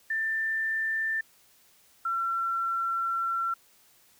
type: tone pair in turn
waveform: sine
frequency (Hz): 1782 / 1355.9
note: A6 / E6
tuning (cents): +22 / +48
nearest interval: perfect fourth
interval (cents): 474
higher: first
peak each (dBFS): -26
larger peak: neither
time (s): 0.1-1.21 / 2.05-3.54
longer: second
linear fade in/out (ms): 5
effects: white hiss -61 dBFS RMS until 4.19 s